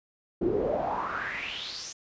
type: noise with band-pass filter sweep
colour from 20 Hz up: brown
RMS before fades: -31 dBFS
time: 0.41-1.93 s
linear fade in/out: 10 ms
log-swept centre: 310 to 6600 Hz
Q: 5.6
effects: resampled to 16000 Hz